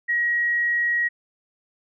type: tone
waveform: sine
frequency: 1900 Hz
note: A#6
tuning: 33 cents sharp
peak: -19 dBFS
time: 0.08-1.09 s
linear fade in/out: 20 ms
effects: none